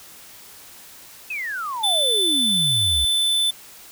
sine exponential sweep, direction down, 2637 to 65 Hz, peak -25 dBFS, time 1.3-3.05 s, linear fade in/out 5 ms
square tone, 3518 Hz, A7, 1 cent flat, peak -18 dBFS, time 1.83-3.51 s, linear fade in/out 10 ms
effects white hiss -44 dBFS RMS until 3.91 s

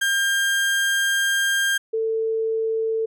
35% pulse / sine tone pair in turn, 1600 / 445.9 Hz, G6 / A4, +35 / +23 cents, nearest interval octave + minor seventh, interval 2212 cents, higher first, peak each -17 / -20 dBFS, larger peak first, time 0.01-1.78 / 1.93-3.06 s, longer first, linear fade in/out 10 ms, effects none

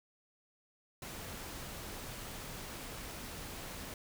pink noise, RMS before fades -45 dBFS, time 1.02-3.94 s, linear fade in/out 2 ms, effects none

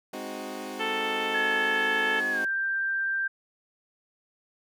20% pulse chord, Ab dominant seventh, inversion none, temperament equal, 207.7 / 261.6 / 311.1 / 370 Hz, Ab3 / C4 / Eb4 / Gb4, 0 / 0 / 0 / 0 cents, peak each -37 / -34 / -36 / -35 dBFS, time 0.13-2.45 s, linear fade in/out 5 ms
harmonic tone, 441.2 Hz, A4, 5 cents sharp, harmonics 1 / 2 / 3 / 4 / 5 / 6 / 7 / 8, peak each -34 / -33 / -36 / -34 / -36 / -36 / -35 / -46 dBFS, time 0.79-2.21 s, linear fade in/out 20 ms
sine tone with pitch glide, 1700 to 1577 Hz, G#6 to G6, +40 to +10 cents, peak -25 dBFS, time 1.34-3.28 s, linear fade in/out 10 ms, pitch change -130 cents, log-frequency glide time 2.31-2.41 s
effects none

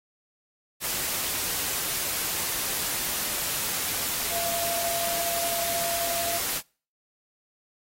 sine tone in noise, 683 Hz, F5, 39 cents flat, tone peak -31 dBFS, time 4.3-6.4 s, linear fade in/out 50 ms, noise white, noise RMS -29 dBFS, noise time 0.8-6.62 s, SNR -5 dB, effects noise-tail reverb RT60 0.4 s tail -26 dB re dry + AAC 48 kbps

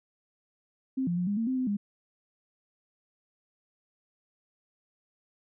sine tone with pitch steps, 263.4 / 173.7 / 178.1 / 203.4 / 226.9 / 259.4 / 256.1 / 203.7 Hz, C4 / F3 / F3 / G#3 / A#3 / C4 / C4 / G#3, +12 / -9 / +34 / -36 / -47 / -15 / -37 / -33 cents, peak -26 dBFS, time 0.97-1.77 s, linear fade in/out 10 ms, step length 100 ms, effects none

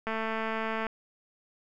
click train, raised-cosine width 0.5 ms, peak -18 dBFS, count 178, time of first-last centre 0.07-0.867 s, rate 222 Hz, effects none

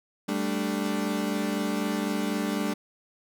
35% pulse chord, G suspended second, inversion none, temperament equal, 196 / 220 / 293.7 Hz, G3 / A3 / D4, 0 / 0 / 0 cents, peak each -29 dBFS, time 0.28-2.74 s, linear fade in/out 10 ms, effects none

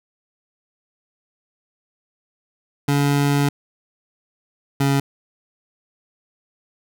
25% pulse tone pair in turn, 142.5 / 138.84 Hz, C#3 / C#3, +48 / +3 cents, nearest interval unison, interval 45 cents, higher first, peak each -12 dBFS, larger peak neither, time 2.88-3.49 / 4.8-5 s, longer first, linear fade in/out 5 ms, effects none

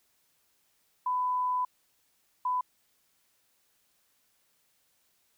sine tone pair in turn, 1000 / 1000 Hz, B5 / B5, +21 / +21 cents, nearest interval unison, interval 0 cents, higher neither, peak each -26 / -26 dBFS, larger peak neither, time 1.06-1.65 / 2.45-2.61 s, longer first, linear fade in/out 5 ms, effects white hiss -71 dBFS RMS until 5.37 s

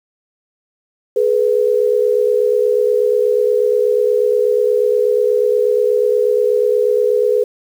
sine tone pair together, 423.4 / 491.7 Hz, G#4 / B4, +33 / -8 cents, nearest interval minor third, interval 259 cents, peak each -14 dBFS, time 1.16-7.44 s, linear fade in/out 5 ms, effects 7-bit

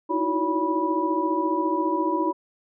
sine tone cluster, 312.2 / 326.8 / 367 / 567 / 979 Hz, D#4 / E4 / F#4 / C#5 / B5, +6 / -15 / -14 / +39 / -15 cents, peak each -28 / -27 / -29 / -32 / -25 dBFS, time 0.09-2.33 s, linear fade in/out 20 ms, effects none

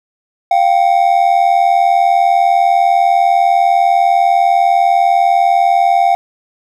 triangle ring-modulated tone, 740 Hz, F#5, in tune, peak -3 dBFS, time 0.51-6.15 s, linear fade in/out 0 ms, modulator 40 Hz, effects none

